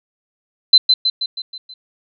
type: tone with echo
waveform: sine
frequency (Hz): 4054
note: B7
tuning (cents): +45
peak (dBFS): -3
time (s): 0.73-0.78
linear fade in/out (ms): 5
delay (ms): 160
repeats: 6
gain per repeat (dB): -5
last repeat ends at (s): 1.74
effects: none